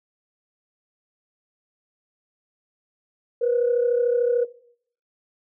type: tone pair together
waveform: sine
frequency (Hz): 478.5 / 512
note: A#4 / C5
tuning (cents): +45 / -38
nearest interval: minor second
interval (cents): 117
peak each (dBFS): -19 / -25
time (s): 3.41-4.45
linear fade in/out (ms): 10
effects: noise-tail reverb RT60 0.6 s tail -18 dB re dry + tanh soft clip ceiling -12 dBFS